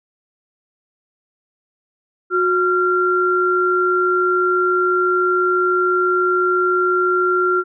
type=tone pair together; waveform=sine; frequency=364.4 / 1377 Hz; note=F#4 / F6; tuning=-26 / -25 cents; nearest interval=octave + major seventh; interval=2301 cents; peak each=-17 / -16 dBFS; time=2.3-7.64 s; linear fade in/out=50 ms; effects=none